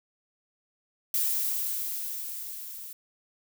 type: noise with level ramp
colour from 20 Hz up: violet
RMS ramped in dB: -26 to -42 dBFS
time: 1.14-2.93 s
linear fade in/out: 2 ms
effects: none